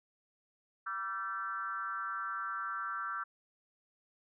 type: tone with frequency modulation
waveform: sine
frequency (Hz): 1355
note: E6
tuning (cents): +47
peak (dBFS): -35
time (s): 0.86-3.24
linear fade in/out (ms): 10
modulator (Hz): 196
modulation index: 1.1
effects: none